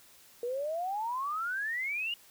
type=exponential sweep; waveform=sine; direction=up; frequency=467.6 to 2900 Hz; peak=-31 dBFS; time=0.43-2.14 s; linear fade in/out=2 ms; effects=white hiss -58 dBFS RMS until 2.3 s